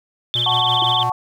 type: tone with vibrato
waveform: sine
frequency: 3322 Hz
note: G#7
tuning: in tune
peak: -17 dBFS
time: 0.34-1.03 s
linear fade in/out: 0 ms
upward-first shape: sine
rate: 20 Hz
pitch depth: 150 cents each way
type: tone with tremolo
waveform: square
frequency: 120 Hz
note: B2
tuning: 49 cents flat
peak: -25 dBFS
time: 0.35-1.1 s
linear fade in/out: 5 ms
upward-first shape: sine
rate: 6 Hz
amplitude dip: 50%
type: chord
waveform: sine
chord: F# minor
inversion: none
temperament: equal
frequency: 740 / 880 / 1108.7 Hz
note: F#5 / A5 / C#6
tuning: 0 / 0 / 0 cents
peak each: -22 dBFS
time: 0.46-1.12 s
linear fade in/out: 2 ms
type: tone with exponential decay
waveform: sine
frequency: 349.2 Hz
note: F4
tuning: in tune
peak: -23 dBFS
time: 0.82-0.92 s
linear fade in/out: 2 ms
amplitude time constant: 20 ms
effects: none